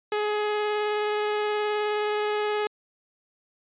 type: tone with vibrato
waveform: sawtooth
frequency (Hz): 420.4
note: G#4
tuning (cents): +21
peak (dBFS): -20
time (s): 0.12-2.67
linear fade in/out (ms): 2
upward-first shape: sine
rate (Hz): 19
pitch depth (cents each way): 9
effects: resampled to 8000 Hz